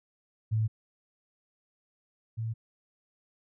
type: tone pair in turn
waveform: sine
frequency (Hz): 109.8 / 112.76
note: A2 / A2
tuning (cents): -3 / +43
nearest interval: unison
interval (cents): 46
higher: second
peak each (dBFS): -24 / -30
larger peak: first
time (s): 0.51-0.68 / 2.37-2.54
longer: neither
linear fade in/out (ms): 20
effects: none